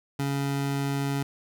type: tone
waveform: 25% pulse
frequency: 139.5 Hz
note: C#3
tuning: 11 cents sharp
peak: -22 dBFS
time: 0.19-1.23 s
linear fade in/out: 5 ms
effects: none